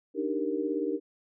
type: chord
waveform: sine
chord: Eb major seventh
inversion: third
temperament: equal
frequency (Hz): 293.7 / 311.1 / 392 / 466.2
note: D4 / Eb4 / G4 / Bb4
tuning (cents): 0 / 0 / 0 / 0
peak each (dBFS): -33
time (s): 0.14-1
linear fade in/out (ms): 50
effects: none